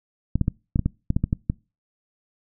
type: clicks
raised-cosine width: 5 ms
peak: -8 dBFS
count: 11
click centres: 0.356 / 0.413 / 0.481 / 0.759 / 0.793 / 0.86 / 1.104 / 1.165 / 1.24 / 1.329 / 1.499 s
effects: noise-tail reverb RT60 0.3 s tail -25 dB re dry